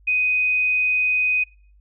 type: tone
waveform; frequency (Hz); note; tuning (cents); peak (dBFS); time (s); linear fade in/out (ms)
sine; 2500; D#7; +8; -17; 0.07-1.44; 10
effects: noise-tail reverb RT60 0.6 s tail -26 dB re dry + added 50 Hz sine -50 dBFS peak until 1.8 s